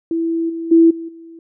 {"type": "tone with level steps", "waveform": "sine", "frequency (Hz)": 330.6, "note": "E4", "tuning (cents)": 5, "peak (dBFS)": [-16, -22, -6, -25, -35], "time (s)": [0.11, 1.39], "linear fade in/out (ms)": 2, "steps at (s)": [0.49, 0.71, 0.9, 1.08], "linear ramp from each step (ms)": 10, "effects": []}